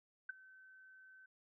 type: tone with ADSR envelope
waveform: sine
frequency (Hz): 1531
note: G6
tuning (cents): -41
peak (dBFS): -37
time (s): 0.29-1.26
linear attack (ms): 6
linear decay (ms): 14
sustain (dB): -21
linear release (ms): 5
effects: none